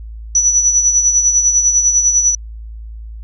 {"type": "tone with tremolo", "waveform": "sine", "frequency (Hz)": 5920, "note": "F#8", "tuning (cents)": 0, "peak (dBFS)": -7, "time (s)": [0.35, 2.35], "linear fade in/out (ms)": 2, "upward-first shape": "sine", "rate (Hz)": 10, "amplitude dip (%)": 55, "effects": ["added 55 Hz sine -27 dBFS peak until 3.23 s"]}